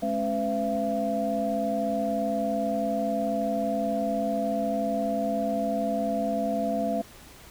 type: tone cluster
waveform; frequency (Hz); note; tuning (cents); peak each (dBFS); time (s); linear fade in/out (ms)
sine; 213 / 273.1 / 506 / 676; G#3 / C#4 / B4 / E5; +44 / -26 / +42 / +43; -30 / -32 / -34 / -27; 0.02-7.02; 10
effects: pink hiss -49 dBFS RMS until 7.5 s